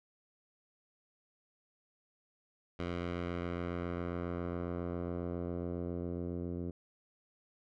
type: tone with low-pass filter sweep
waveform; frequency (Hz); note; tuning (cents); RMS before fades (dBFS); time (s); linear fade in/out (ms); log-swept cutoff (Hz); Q
10% pulse; 87.31; F2; 0; -38; 2.79-6.71; 5; 3200 to 350; 0.88
effects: none